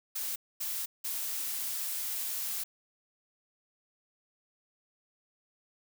blue noise bursts at uneven times, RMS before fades -35 dBFS, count 3, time 0.15-0.36 / 0.6-0.86 / 1.04-2.64 s, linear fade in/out 10 ms, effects none

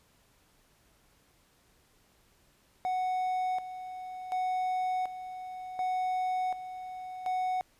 triangle tone with tremolo, 740 Hz, F#5, in tune, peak -26 dBFS, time 2.85-7.61 s, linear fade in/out 0 ms, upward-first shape square, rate 0.68 Hz, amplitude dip 70%, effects pink hiss -66 dBFS RMS until 7.79 s + resampled to 32000 Hz

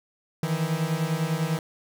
45% pulse beating tone pair, 155.4 / 165.4 Hz, D#3 / E3, -2 / +6 cents, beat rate 10 Hz, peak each -27 dBFS, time 0.43-1.59 s, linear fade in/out 2 ms, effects none

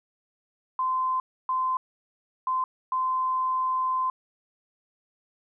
sine tone bursts at uneven times, 1033 Hz, C6, 22 cents flat, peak -23 dBFS, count 4, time 0.79-1.2 / 1.49-1.77 / 2.47-2.64 / 2.92-4.1 s, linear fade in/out 2 ms, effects none

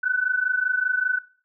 sine tone pair together, 1484.9 / 1510 Hz, F#6 / F#6, +6 / +35 cents, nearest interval unison, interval 29 cents, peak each -23 dBFS, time 0.03-1.19 s, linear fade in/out 10 ms, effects noise-tail reverb RT60 0.4 s tail -18 dB re dry

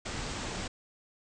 pink low-pass noise, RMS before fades -37 dBFS, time 0.05-0.68 s, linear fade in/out 10 ms, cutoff 8400 Hz, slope 96 dB/octave, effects none

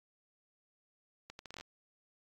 accelerating click train, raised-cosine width 0.2 ms, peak -29 dBFS, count 9, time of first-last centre 1.3-1.61 s, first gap 91 ms, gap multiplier 0.73, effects AAC 48 kbps

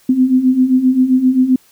sine beating tone pair, 251.8 / 259.4 Hz, B3 / C4, +34 / -15 cents, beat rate 7.6 Hz, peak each -15 / -10 dBFS, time 0.09-1.56 s, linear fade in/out 5 ms, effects white hiss -51 dBFS RMS until 1.71 s

